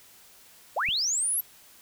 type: linear sweep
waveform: sine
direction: up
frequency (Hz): 440 to 11840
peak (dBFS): -24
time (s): 0.76-1.41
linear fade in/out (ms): 10
type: click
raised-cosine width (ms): 5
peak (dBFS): -30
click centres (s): 0.888
effects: white hiss -54 dBFS RMS until 1.81 s